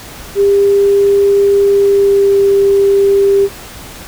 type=tone with pitch glide; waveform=sine; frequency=400 to 396.5 Hz; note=G4 to G4; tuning=+35 to +20 cents; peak=-6 dBFS; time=0.35-3.49 s; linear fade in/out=50 ms; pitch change=-15 cents; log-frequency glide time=1.69-2.39 s; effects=pink hiss -31 dBFS RMS until 4.07 s